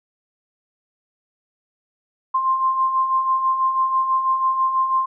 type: beating tone pair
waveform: sine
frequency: 1046.5 / 1052.6 Hz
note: C6 / C6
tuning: 0 / +10 cents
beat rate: 6.1 Hz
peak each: -26 / -17 dBFS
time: 2.34-5.06 s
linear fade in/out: 10 ms
effects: none